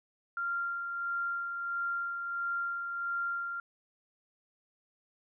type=tone with tremolo; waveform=sine; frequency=1388 Hz; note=F6; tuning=11 cents flat; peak=-30 dBFS; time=0.37-3.6 s; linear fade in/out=2 ms; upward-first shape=sine; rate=1.5 Hz; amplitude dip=40%; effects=none